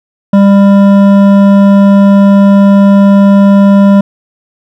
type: tone with hard clipping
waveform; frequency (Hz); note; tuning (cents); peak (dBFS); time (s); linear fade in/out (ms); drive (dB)
sine; 198.9; G3; +25; -3; 0.33-4.01; 5; 11
effects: none